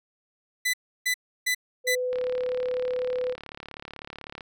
sawtooth tone bursts, 1998 Hz, B6, 20 cents sharp, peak -19 dBFS, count 4, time 0.65-1.954 s, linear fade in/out 10 ms, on 86 ms, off 320 ms
sine tone, 502 Hz, B4, 28 cents sharp, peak -25 dBFS, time 1.84-3.36 s, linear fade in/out 50 ms
click train, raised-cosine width 0.3 ms, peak -23 dBFS, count 83, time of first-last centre 2.13-4.408 s, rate 36 Hz
effects none

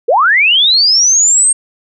sine linear sweep, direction up, 409.7 to 8570 Hz, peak -6 dBFS, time 0.08-1.53 s, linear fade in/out 10 ms, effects none

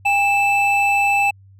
triangle tone pair together, 804.2 / 2637 Hz, G5 / E7, +44 / 0 cents, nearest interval octave + major sixth, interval 2056 cents, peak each -15 dBFS, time 0.05-1.31 s, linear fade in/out 10 ms, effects added 97 Hz sine -44 dBFS peak until 1.59 s

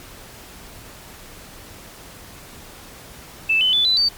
sine tone with pitch steps, 2637 / 3029 / 3480 / 3997 / 4591 Hz, E7 / F#7 / A7 / B7 / D8, 0 / +40 / -20 / +20 / -40 cents, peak -14 dBFS, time 3.49-4.09 s, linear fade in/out 10 ms, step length 120 ms, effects pink hiss -41 dBFS RMS until 4.17 s + MP3 96 kbps

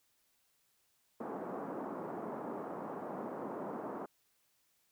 pink band-pass noise, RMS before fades -42 dBFS, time 1.2-4.06 s, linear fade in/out 5 ms, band 210 to 1100 Hz, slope 24 dB/octave, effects white hiss -75 dBFS RMS until 4.91 s

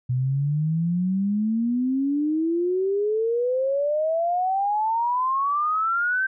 sine exponential sweep, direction up, 123.47 to 1568 Hz, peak -20 dBFS, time 0.09-6.27 s, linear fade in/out 10 ms, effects none

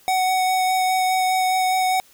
square tone with vibrato, 746 Hz, F#5, 14 cents sharp, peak -18 dBFS, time 0.08-2 s, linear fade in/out 0 ms, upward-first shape sine, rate 4.9 Hz, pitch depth 11 cents each way, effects white hiss -53 dBFS RMS until 2.13 s

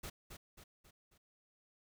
pink noise with echo, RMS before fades -45 dBFS, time 0.03-0.1 s, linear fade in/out 10 ms, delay 270 ms, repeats 4, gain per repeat -6 dB, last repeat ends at 1.18 s, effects none

